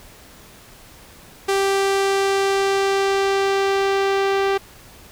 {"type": "tone with low-pass filter sweep", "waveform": "sawtooth", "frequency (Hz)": 392, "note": "G4", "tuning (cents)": 0, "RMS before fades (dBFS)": -19, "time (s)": [1.48, 4.58], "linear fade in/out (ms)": 10, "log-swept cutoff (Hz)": [11000, 3700], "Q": 0.71, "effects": ["pink hiss -45 dBFS RMS until 5.11 s"]}